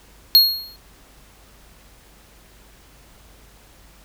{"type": "tone with exponential decay", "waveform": "square", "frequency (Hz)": 4288, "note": "C8", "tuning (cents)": 42, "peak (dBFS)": -6, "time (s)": [0.35, 0.76], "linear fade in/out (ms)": 0, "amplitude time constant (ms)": 89, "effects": ["added 50 Hz sine -51 dBFS peak until 4.04 s", "pink hiss -51 dBFS RMS until 4.04 s"]}